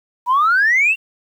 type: exponential sweep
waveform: sine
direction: up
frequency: 951 to 2794 Hz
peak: -10 dBFS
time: 0.26-0.96 s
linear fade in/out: 50 ms
effects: tanh soft clip ceiling -8 dBFS + 8-bit